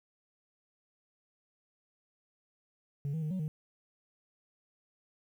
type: tone with pitch steps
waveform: sine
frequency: 141.9 / 160.3 / 153.3 / 186.9 / 154.1 Hz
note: C#3 / E3 / D#3 / F#3 / D#3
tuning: +41 / -48 / -25 / +18 / -16 cents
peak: -29 dBFS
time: 3.05-3.48 s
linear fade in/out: 0 ms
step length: 86 ms
effects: tanh soft clip ceiling -31 dBFS + 11-bit